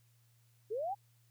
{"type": "linear sweep", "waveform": "sine", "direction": "up", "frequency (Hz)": [395.1, 833], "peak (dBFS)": -34, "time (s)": [0.7, 0.95], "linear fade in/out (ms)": 20, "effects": ["added 117 Hz sine -66 dBFS peak until 1.3 s", "white hiss -74 dBFS RMS until 1.3 s"]}